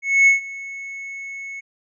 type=tone with ADSR envelope; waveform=triangle; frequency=2199 Hz; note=C#7; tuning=14 cents flat; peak=-7 dBFS; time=0.02-1.61 s; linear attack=250 ms; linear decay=130 ms; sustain=-21 dB; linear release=19 ms; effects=resampled to 22050 Hz